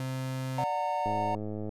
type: tone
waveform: 35% pulse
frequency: 130.81 Hz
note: C3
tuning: in tune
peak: -30 dBFS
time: 0-0.64 s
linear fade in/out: 2 ms
type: chord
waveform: triangle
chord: D augmented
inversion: none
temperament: just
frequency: 587.3 / 734.2 / 917.7 Hz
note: D5 / F#5 / A#5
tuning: 0 / -14 / -27 cents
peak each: -33 / -30 / -29 dBFS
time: 0.58-1.35 s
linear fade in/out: 2 ms
type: click train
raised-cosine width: 2 ms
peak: -24 dBFS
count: 68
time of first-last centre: 1.06-1.692 s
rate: 106 Hz
effects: resampled to 32000 Hz